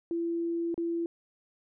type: tone with dropouts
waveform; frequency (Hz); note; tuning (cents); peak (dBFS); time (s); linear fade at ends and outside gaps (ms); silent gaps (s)
sine; 337.3; E4; +40; -28; 0.11-1.06; 1; 0.743-0.778
effects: none